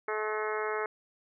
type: harmonic tone with a mistuned harmonic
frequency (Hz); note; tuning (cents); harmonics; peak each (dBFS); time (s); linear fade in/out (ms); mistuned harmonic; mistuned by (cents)
214.8; A3; -41; 2 / 3 / 4 / 5 / 6 / 7 / 8 / 9 / 10; -33 / -41 / -39 / -40 / -38 / -41 / -42 / -44 / -42; 0.08-0.86; 2; 9; -35
effects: none